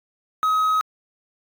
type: tone with quantisation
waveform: triangle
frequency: 1269 Hz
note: D#6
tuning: 34 cents sharp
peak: -15 dBFS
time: 0.43-0.81 s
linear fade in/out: 0 ms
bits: 7
effects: AAC 64 kbps